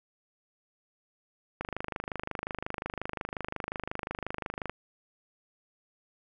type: click train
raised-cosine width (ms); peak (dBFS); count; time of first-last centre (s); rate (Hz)
0.5; -18; 80; 1.61-4.696; 25.6
effects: none